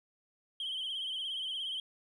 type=tone with vibrato; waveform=sine; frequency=3136 Hz; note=G7; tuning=in tune; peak=-33 dBFS; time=0.6-1.8 s; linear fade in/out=2 ms; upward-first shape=sine; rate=17 Hz; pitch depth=71 cents each way; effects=tanh soft clip ceiling -32 dBFS + 12-bit